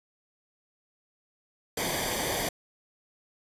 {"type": "noise with comb filter", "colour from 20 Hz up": "pink", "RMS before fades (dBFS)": -30, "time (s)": [1.77, 2.49], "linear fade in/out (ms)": 5, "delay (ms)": 0.74, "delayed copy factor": -0.7, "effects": ["resampled to 32000 Hz"]}